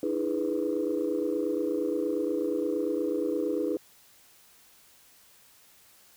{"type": "chord", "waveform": "sine", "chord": "E dominant seventh", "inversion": "third", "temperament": "equal with one note detuned", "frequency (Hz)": [301.1, 329.6, 415.3, 493.9], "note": ["D4", "E4", "G#4", "B4"], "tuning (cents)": [43, 0, 0, 0], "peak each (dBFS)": -31, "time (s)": [0.03, 3.77], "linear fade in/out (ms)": 2, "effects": ["tanh soft clip ceiling -18 dBFS", "white hiss -58 dBFS RMS until 6.16 s"]}